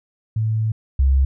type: tone pair in turn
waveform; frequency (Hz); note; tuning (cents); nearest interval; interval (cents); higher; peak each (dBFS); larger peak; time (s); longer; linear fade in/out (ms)
sine; 110 / 67.18; A2 / C2; 0 / +46; major sixth; 854; first; -17 / -12; second; 0.36-0.72 / 0.99-1.25; first; 5
effects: none